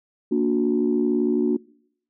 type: chord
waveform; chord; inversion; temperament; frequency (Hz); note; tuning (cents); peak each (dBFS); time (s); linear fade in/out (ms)
sine; Bb augmented; none; just; 233.1 / 291.4 / 364.2; Bb3 / D4 / F#4; 0 / -13 / -27; -22; 0.31-1.57; 10
effects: noise-tail reverb RT60 0.7 s tail -24 dB re dry + tanh soft clip ceiling -10 dBFS